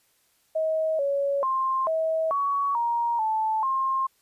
sine tone with pitch steps, 635 / 560 / 1055 / 643 / 1123 / 940 / 875 / 1064 Hz, D#5 / C#5 / C6 / E5 / C#6 / A#5 / A5 / C6, +35 / +18 / +14 / -43 / +22 / +14 / -10 / +29 cents, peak -22 dBFS, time 0.55-4.07 s, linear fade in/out 10 ms, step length 440 ms, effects white hiss -66 dBFS RMS until 4.21 s + resampled to 32000 Hz

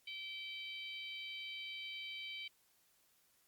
harmonic tone, 773 Hz, G5, 24 cents flat, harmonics 3 / 4 / 5 / 6, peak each -47 / -47 / -53 / -58 dBFS, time 0.07-2.48 s, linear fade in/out 5 ms, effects white hiss -73 dBFS RMS until 3.47 s + Opus 48 kbps

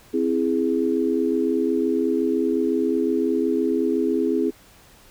sine chord, C augmented, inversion none, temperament equal, 261.6 / 329.6 / 415.3 Hz, C4 / E4 / G#4, 0 / 0 / 0 cents, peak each -23 dBFS, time 0.13-4.51 s, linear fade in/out 20 ms, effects pink hiss -51 dBFS RMS until 5.1 s

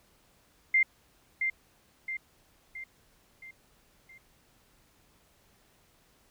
sine tone with echo, 2096 Hz, C7, 2 cents sharp, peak -20 dBFS, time 0.74-0.83 s, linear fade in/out 5 ms, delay 670 ms, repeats 5, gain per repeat -6 dB, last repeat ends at 4.18 s, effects pink hiss -65 dBFS RMS until 6.3 s

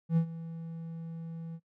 triangle tone with ADSR envelope, 164.81 Hz, E3, in tune, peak -19 dBFS, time 0.09-1.6 s, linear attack 78 ms, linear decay 86 ms, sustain -17 dB, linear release 55 ms, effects noise-tail reverb RT60 0.1 s tail -22 dB re dry

